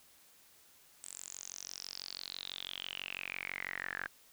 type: tone with band-pass filter sweep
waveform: sawtooth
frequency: 46.06 Hz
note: F#1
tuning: 7 cents flat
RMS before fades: -44 dBFS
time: 1.03-4.08 s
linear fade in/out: 0 ms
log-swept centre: 8200 to 1600 Hz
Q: 9.2
effects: white hiss -63 dBFS RMS until 4.32 s